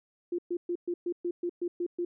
sine tone bursts, 349.2 Hz, F4, in tune, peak -28 dBFS, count 10, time 0.32-2.05 s, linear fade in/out 5 ms, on 65 ms, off 120 ms, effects none

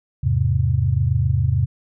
sine chord, E augmented, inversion none, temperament equal, 82.41 / 103.83 / 130.81 Hz, E2 / G#2 / B#2, 0 / 0 / 0 cents, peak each -21 / -20 / -19 dBFS, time 0.23-1.66 s, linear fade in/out 10 ms, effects none

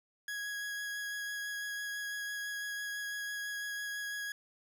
40% pulse tone with vibrato, 1661.2 Hz, G#6, in tune, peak -36 dBFS, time 0.28-4.32 s, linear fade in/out 2 ms, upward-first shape sine, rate 6 Hz, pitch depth 9 cents each way, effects none

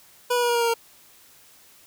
25% pulse tone with pitch steps, 490 / 485.2 / 480.5 / 475.8 / 471.1 / 466.5 / 462 Hz, B4 / B4 / B4 / A#4 / A#4 / A#4 / A#4, -14 / -31 / -48 / +35 / +18 / +1 / -16 cents, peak -16 dBFS, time 0.3-0.741 s, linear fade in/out 10 ms, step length 63 ms, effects white hiss -53 dBFS RMS until 1.86 s

